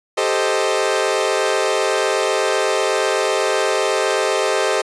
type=chord; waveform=sawtooth; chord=A half-diminished seventh; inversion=third; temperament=equal; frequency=392 / 440 / 523.3 / 622.3 Hz; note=G4 / A4 / C5 / Eb5; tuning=0 / 0 / 0 / 0 cents; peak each=-18 dBFS; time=0.17-4.82 s; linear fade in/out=10 ms; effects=resampled to 22050 Hz